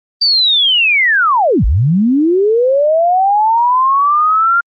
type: linear two-way sweep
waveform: sine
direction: down then up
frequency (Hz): 4686 to 43.65 to 1405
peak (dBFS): -8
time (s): 0.21-4.61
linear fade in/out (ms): 10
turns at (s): 1.65
effects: Opus 32 kbps